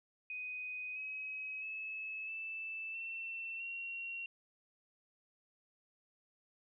sine tone with pitch steps, 2499 / 2546 / 2593 / 2641 / 2691 / 2741 Hz, D#7 / D#7 / E7 / E7 / E7 / F7, +7 / +39 / -29 / +3 / +35 / -33 cents, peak -40 dBFS, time 0.3-4.26 s, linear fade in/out 2 ms, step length 660 ms, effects none

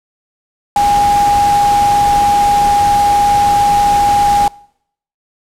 sine tone in noise, 817 Hz, G#5, 29 cents flat, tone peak -8 dBFS, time 0.76-4.48 s, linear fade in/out 2 ms, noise pink, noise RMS -22 dBFS, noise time 0.76-4.48 s, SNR +11 dB, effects noise-tail reverb RT60 0.7 s tail -24 dB re dry + low-pass 11000 Hz 12 dB/octave

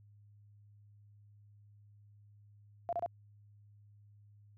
sine tone bursts, 689 Hz, F5, 24 cents flat, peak -32 dBFS, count 3, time 2.89-3.061 s, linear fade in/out 0 ms, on 37 ms, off 30 ms, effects added 103 Hz sine -58 dBFS peak until 4.57 s

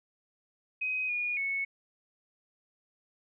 sine tone with pitch steps, 2519 / 2443 / 2206 Hz, D#7 / D#7 / C#7, +21 / -32 / -9 cents, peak -29 dBFS, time 0.81-1.65 s, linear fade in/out 10 ms, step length 280 ms, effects none

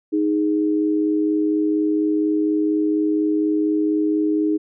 sine tone pair together, 311.1 / 415.3 Hz, D#4 / G#4, 0 / 0 cents, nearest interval perfect fourth, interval 500 cents, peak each -17 / -24 dBFS, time 0.12-4.58 s, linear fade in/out 20 ms, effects none

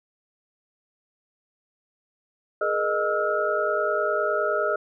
sine tone cluster, 419.8 / 469.6 / 615 / 1309 / 1419 Hz, G#4 / A#4 / D#5 / E6 / F6, +19 / +13 / -20 / -13 / +27 cents, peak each -28 / -32 / -25 / -28 / -29 dBFS, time 2.61-4.76 s, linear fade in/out 5 ms, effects none

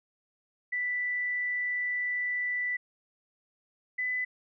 sine tone pair in turn, 1977 / 2002 Hz, B6 / B6, +1 / +23 cents, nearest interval unison, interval 22 cents, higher second, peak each -28 dBFS, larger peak neither, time 0.72-2.77 / 3.98-4.25 s, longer first, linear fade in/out 10 ms, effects none

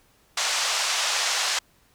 white band-pass noise, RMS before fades -25 dBFS, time 0.37-1.59 s, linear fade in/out 5 ms, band 610 to 6900 Hz, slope 24 dB/octave, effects pink hiss -61 dBFS RMS until 1.94 s

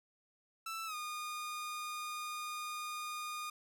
sawtooth tone with pitch glide, 1325 to 1222.1 Hz, E6 to D#6, +9 to -31 cents, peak -36 dBFS, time 0.66-3.5 s, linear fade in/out 5 ms, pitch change -140 cents, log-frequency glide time 0.86-0.95 s, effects 12-bit

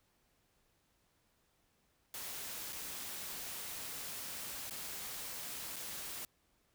white noise with dropouts, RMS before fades -44 dBFS, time 2.14-6.25 s, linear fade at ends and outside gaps 1 ms, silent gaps 2.725-2.729 / 4.697-4.708 / 5.76-5.764 s, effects pink hiss -75 dBFS RMS until 6.74 s

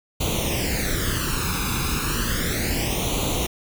pink noise with flanger, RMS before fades -24 dBFS, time 0.2-3.47 s, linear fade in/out 10 ms, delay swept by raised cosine 0.29 to 0.8 ms, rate 0.33 Hz, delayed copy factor +0.8, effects none

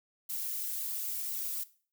violet noise with flanger, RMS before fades -36 dBFS, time 0.29-1.64 s, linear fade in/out 10 ms, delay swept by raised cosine 1.1 to 4 ms, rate 3.9 Hz, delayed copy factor -0.85, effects noise-tail reverb RT60 0.4 s tail -17 dB re dry

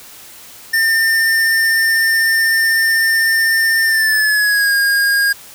square tone with pitch glide, 1804 to 1625.9 Hz, A6 to G#6, +43 to -37 cents, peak -12 dBFS, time 0.73-5.33 s, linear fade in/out 10 ms, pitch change -180 cents, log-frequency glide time 3.86-4.74 s, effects white hiss -38 dBFS RMS until 5.54 s

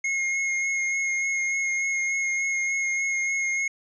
square tone with vibrato, 2154 Hz, C7, 50 cents sharp, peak -24 dBFS, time 0.04-3.68 s, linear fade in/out 5 ms, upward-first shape sine, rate 3.4 Hz, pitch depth 15 cents each way, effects resampled to 16000 Hz

